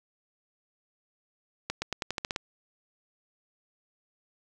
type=accelerating click train; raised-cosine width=0.2 ms; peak=-13 dBFS; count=9; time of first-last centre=1.7-2.361 s; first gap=120 ms; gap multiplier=0.89; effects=none